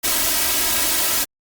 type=noise with comb filter; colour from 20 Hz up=white; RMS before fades=-19 dBFS; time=0.03-1.25 s; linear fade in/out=20 ms; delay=3.1 ms; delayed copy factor=+0.95; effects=Opus 48 kbps